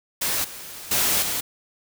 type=noise with level steps; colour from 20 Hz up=white; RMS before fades=-24 / -38 / -21 / -26 dBFS; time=0.21-1.41 s; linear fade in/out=10 ms; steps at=0.44 / 0.91 / 1.22 s; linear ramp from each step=5 ms; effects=none